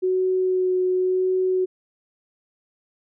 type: tone with vibrato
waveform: sine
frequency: 370 Hz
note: F#4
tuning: in tune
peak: -18 dBFS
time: 0.02-1.66 s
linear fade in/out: 20 ms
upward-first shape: sine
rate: 0.92 Hz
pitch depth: 11 cents each way
effects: none